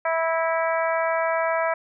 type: harmonic tone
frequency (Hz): 327.3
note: E4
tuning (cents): -12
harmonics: 2 / 3 / 4 / 5 / 6 / 7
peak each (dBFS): -23 / -27 / -29 / -31 / -33 / -34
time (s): 0.05-1.74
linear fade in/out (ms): 5
effects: none